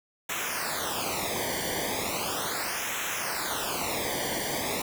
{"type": "noise with flanger", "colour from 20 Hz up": "pink", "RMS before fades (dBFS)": -31, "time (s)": [0.29, 4.82], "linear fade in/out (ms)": 5, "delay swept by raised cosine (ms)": [0.21, 0.77], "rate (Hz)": 0.37, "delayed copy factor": -1, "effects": []}